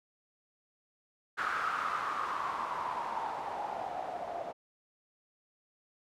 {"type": "noise with low-pass filter sweep", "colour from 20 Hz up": "blue", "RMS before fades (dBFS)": -36, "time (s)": [1.37, 4.53], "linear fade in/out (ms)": 20, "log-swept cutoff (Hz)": [1400, 660], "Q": 6.3, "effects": []}